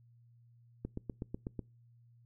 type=click train; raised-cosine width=3 ms; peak=-25 dBFS; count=7; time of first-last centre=0.85-1.593 s; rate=8.08 Hz; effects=noise-tail reverb RT60 0.3 s tail -25 dB re dry + added 118 Hz sine -60 dBFS peak until 2.25 s

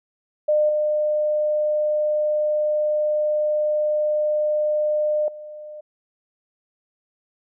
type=tone with level steps; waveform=sine; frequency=604 Hz; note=D5; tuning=48 cents sharp; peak=-15 / -18 / -34 dBFS; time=0.48-5.81 s; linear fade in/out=10 ms; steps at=0.69 / 5.28 s; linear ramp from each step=2 ms; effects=none

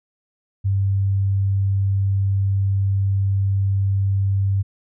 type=tone; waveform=sine; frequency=98 Hz; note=G2; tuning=in tune; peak=-16 dBFS; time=0.64-4.63 s; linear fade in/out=20 ms; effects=none

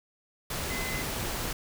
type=tone in noise; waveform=sine; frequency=2041 Hz; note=C7; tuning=44 cents flat; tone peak=-36 dBFS; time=0.7-1.02 s; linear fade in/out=5 ms; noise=pink; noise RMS=-33 dBFS; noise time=0.5-1.53 s; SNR=-6 dB; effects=none

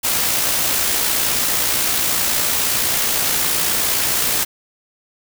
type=noise with amplitude modulation; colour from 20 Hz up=white; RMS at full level=-17 dBFS; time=0.03-4.45 s; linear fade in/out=20 ms; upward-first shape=sine; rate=59.2 Hz; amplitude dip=30%; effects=none

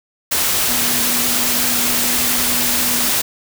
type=tone in noise; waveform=sine; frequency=242.9 Hz; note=B3; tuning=29 cents flat; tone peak=-27 dBFS; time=0.68-3.11 s; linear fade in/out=10 ms; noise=white; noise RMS=-17 dBFS; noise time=0.31-3.22 s; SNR=-13 dB; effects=none

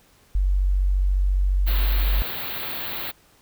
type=tone; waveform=sine; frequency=47.22 Hz; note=F#1; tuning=36 cents sharp; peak=-17 dBFS; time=0.35-2.22 s; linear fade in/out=0 ms
type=band-stop noise; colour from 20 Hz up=white; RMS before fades=-30 dBFS; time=1.66-3.12 s; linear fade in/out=20 ms; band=4400 to 13000 Hz; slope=96 dB/octave
effects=pink hiss -57 dBFS RMS until 3.41 s

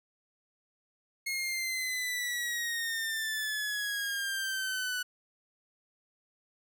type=exponential sweep; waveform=sawtooth; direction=down; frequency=2163 to 1480 Hz; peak=-28 dBFS; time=1.26-5.03 s; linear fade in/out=10 ms; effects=none

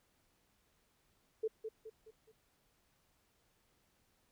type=tone with echo; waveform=sine; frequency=440 Hz; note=A4; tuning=in tune; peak=-32 dBFS; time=1.43-1.48 s; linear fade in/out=10 ms; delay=210 ms; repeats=4; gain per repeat=-7 dB; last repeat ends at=2.32 s; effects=pink hiss -75 dBFS RMS until 4.31 s

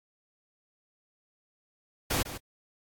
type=noise with echo; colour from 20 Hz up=pink; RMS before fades=-28 dBFS; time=2.1-2.23 s; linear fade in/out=10 ms; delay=150 ms; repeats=1; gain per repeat=-13 dB; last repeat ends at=2.38 s; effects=AAC 64 kbps

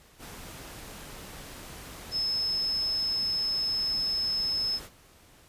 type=tone in noise; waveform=sine; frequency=5200 Hz; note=E8; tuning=24 cents flat; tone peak=-26 dBFS; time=2.11-4.8 s; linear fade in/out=50 ms; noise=pink; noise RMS=-44 dBFS; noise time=0.18-4.9 s; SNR=+15 dB; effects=pink hiss -57 dBFS RMS until 5.48 s + resampled to 32000 Hz

